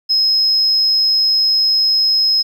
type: tone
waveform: sine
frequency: 5130 Hz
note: E8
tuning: 48 cents flat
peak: -10 dBFS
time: 0.09-2.43 s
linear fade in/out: 20 ms
effects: tanh soft clip ceiling -6 dBFS + 8-bit